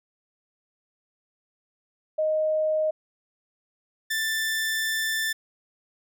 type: tone pair in turn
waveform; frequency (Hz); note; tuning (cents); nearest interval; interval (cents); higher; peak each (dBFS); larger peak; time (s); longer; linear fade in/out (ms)
sine / sawtooth; 622.3 / 1770.3; D#5 / A6; 0 / +10; octave + tritone; 1810; second; -21; neither; 2.18-2.91 / 4.1-5.33; second; 10
effects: none